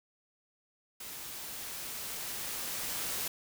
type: noise with level ramp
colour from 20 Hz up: white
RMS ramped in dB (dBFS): -44 to -35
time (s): 1-3.28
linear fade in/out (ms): 5
effects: none